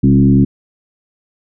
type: tone with frequency modulation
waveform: sine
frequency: 196 Hz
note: G3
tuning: in tune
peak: -6 dBFS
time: 0.03-0.45 s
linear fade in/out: 10 ms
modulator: 70.6 Hz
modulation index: 1.4
effects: none